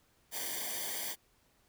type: noise with comb filter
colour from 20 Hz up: white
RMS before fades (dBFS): -38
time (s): 0.31-1.16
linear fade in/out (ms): 50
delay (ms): 0.75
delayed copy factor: -0.9
effects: pink hiss -70 dBFS RMS until 1.68 s